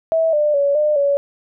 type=tone with pitch steps; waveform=sine; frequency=650 / 597 / 565 / 602 / 565 Hz; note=E5 / D5 / C#5 / D5 / C#5; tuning=-24 / +28 / +33 / +43 / +33 cents; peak=-13 dBFS; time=0.12-1.17 s; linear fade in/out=0 ms; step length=210 ms; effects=none